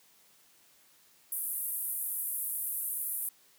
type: band-pass noise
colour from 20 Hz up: pink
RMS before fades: -35 dBFS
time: 1.32-3.29 s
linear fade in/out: 2 ms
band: 10000 to 15000 Hz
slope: 48 dB/octave
effects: white hiss -63 dBFS RMS until 3.58 s + high-pass 100 Hz 12 dB/octave